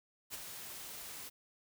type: noise with ADSR envelope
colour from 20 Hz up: white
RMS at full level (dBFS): -41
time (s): 0.3-1.3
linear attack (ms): 43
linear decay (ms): 20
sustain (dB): -6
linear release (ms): 23
effects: none